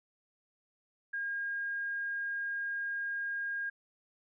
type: tone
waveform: sine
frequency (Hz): 1620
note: G#6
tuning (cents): -43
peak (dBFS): -33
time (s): 1.13-3.7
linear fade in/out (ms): 10
effects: none